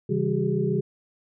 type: tone cluster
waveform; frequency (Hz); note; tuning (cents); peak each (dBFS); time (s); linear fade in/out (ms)
sine; 136.5 / 163.6 / 198.1 / 377.5 / 412.8; C#3 / E3 / G3 / F#4 / G#4; -26 / -13 / +18 / +35 / -10; -28; 0.09-0.81; 10
effects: none